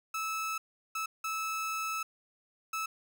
30% pulse tone bursts at uneven times, 1305 Hz, E6, 18 cents flat, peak -30 dBFS, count 4, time 0.14-0.58 / 0.95-1.06 / 1.24-2.03 / 2.73-2.86 s, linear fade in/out 5 ms, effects none

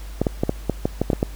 clicks, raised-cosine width 2 ms, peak -5 dBFS, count 10, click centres 0.216 / 0.268 / 0.435 / 0.494 / 0.697 / 0.855 / 1.016 / 1.102 / 1.132 / 1.229 s, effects added 50 Hz sine -32 dBFS peak until 1.35 s + pink hiss -45 dBFS RMS until 1.35 s

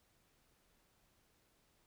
silence, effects pink hiss -74 dBFS RMS until 1.86 s

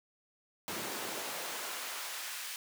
pink noise with high-pass filter sweep, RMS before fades -40 dBFS, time 0.68-2.56 s, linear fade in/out 0 ms, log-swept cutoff 200 to 1900 Hz, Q 0.73, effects none

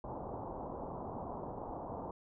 white low-pass noise, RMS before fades -43 dBFS, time 0.04-2.11 s, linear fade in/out 2 ms, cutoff 990 Hz, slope 48 dB/octave, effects none

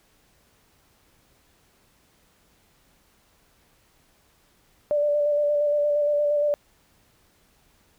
sine tone with vibrato, 587.3 Hz, D5, in tune, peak -19 dBFS, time 4.91-6.54 s, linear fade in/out 0 ms, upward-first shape square, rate 8.6 Hz, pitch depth 16 cents each way, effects pink hiss -62 dBFS RMS until 7.98 s

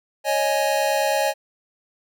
square chord, C# suspended second, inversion none, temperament just, 554.4 / 623.7 / 831.5 Hz, C#5 / D#5 / G#5, 0 / +4 / +2 cents, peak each -24 dBFS, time 0.24-1.34 s, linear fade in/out 50 ms, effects none

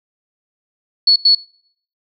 sine tone bursts at uneven times, 4400 Hz, C#8, 14 cents flat, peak -7 dBFS, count 2, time 1.07-1.16 / 1.25-1.35 s, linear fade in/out 5 ms, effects noise-tail reverb RT60 0.6 s tail -23 dB re dry

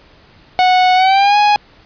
45% pulse tone with pitch glide, 736 to 830.9 Hz, F#5 to G#5, -9 to +1 cents, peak -8 dBFS, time 0.59-1.56 s, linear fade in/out 0 ms, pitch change +210 cents, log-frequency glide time 0.95-1.37 s, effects pink hiss -46 dBFS RMS until 1.85 s + resampled to 11025 Hz

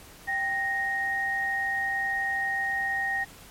sine tone pair together, 784 / 1864.7 Hz, G5 / A#6, 0 / 0 cents, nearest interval octave + minor third, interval 1500 cents, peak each -32 / -26 dBFS, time 0.27-3.25 s, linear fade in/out 20 ms, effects pink hiss -49 dBFS RMS until 3.5 s + MP3 64 kbps

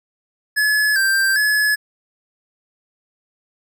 square tone with pitch steps, 1707 / 1576 / 1704 Hz, G#6 / G6 / G#6, +47 / +9 / +44 cents, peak -15 dBFS, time 0.56-1.76 s, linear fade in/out 20 ms, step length 400 ms, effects none

